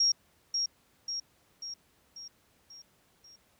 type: tone with echo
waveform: sine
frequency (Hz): 5588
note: F8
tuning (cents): 0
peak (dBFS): -22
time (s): 0-0.12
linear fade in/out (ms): 5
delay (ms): 540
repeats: 6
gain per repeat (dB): -5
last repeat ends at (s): 3.36
effects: pink hiss -67 dBFS RMS until 3.59 s + high-pass 60 Hz 12 dB/octave